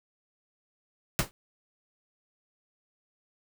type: noise with exponential decay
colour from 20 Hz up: pink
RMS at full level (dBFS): -21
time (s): 1.19-1.31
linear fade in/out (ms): 0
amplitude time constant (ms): 24
effects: none